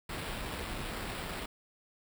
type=noise with sample-and-hold; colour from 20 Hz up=pink; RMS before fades=-39 dBFS; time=0.09-1.46 s; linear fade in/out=5 ms; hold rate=6300 Hz; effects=none